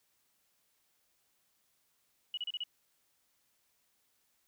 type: tone bursts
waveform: sine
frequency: 2924 Hz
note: F#7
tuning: 21 cents flat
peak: -34 dBFS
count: 5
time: 2.34-2.637 s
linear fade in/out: 2 ms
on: 33 ms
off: 33 ms
effects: white hiss -75 dBFS RMS until 4.47 s